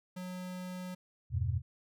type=tone; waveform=square; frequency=182.4 Hz; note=F#3; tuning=24 cents flat; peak=-40 dBFS; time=0.16-0.95 s; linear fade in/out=10 ms
type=chord; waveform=sine; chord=E minor; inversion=none; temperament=equal; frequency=82.41 / 98 / 123.47 Hz; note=E2 / G2 / B2; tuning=0 / 0 / 0 cents; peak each=-34 dBFS; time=1.3-1.62 s; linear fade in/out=50 ms
effects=none